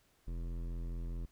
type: tone with hard clipping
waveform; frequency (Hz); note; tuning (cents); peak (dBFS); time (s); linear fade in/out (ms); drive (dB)
sine; 42.42; F1; -50; -39; 0.27-1.26; 10; 15
effects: pink hiss -71 dBFS RMS until 1.31 s